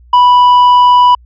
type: tone with tanh clipping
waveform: triangle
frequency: 986 Hz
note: B5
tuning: 3 cents flat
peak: -4 dBFS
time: 0.13-1.15 s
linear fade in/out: 5 ms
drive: 9 dB
effects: added 60 Hz sine -38 dBFS peak until 1.25 s